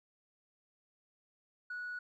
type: tone with tanh clipping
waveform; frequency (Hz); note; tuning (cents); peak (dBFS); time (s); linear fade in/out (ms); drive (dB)
triangle; 1467; F#6; -15; -39; 1.7-1.99; 5; 5
effects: none